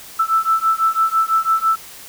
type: beating tone pair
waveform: sine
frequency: 1318.5 / 1324.5 Hz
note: E6 / E6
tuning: 0 / +8 cents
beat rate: 6 Hz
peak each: -17 / -17 dBFS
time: 0.19-1.76 s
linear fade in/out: 10 ms
effects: white hiss -38 dBFS RMS until 2.08 s